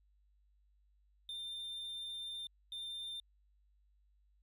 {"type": "tone bursts at uneven times", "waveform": "triangle", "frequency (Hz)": 3596, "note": "A7", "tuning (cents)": 37, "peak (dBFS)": -40, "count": 2, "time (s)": [[1.29, 2.47], [2.72, 3.2]], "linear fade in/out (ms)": 2, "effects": ["added 50 Hz sine -68 dBFS peak until 4.42 s"]}